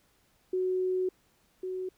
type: tone pair in turn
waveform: sine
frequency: 370 / 371.4 Hz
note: F#4 / F#4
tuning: 0 / +7 cents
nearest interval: unison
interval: 7 cents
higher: second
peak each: -26 / -32 dBFS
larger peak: first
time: 0.53-1.09 / 1.63-1.89 s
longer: first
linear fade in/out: 5 ms
effects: pink hiss -68 dBFS RMS until 1.97 s